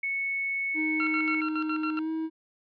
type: tone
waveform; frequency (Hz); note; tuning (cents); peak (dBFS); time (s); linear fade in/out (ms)
sine; 2209; C#7; -7; -27; 0.03-1.41; 5
type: tone with pitch glide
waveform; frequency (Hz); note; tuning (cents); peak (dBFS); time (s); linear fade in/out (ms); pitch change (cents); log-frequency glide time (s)
triangle; 311.1 to 320; D#4 to D#4; 0 to +49; -26; 0.74-2.3; 50; +49; 1.96-2.1
type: tone with tremolo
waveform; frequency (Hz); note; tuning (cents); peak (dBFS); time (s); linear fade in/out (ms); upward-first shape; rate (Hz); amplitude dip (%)
30% pulse; 1365; F6; -40; -27; 1-1.99; 0; square; 7.2; 75
effects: resampled to 11025 Hz